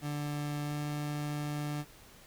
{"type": "tone with pitch glide", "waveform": "30% pulse", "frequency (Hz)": [146.83, 147.77], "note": ["D3", "D3"], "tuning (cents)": [0, 11], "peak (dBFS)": -31, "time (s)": [0.01, 1.85], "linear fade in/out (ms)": 50, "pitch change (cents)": 11, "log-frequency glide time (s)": [0.67, 0.72], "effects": ["pink hiss -56 dBFS RMS until 2.26 s"]}